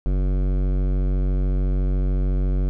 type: tone with hard clipping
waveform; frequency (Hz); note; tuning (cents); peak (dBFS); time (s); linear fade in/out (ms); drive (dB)
sine; 46.94; F#1; +26; -20; 0.06-2.69; 0; 16
effects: none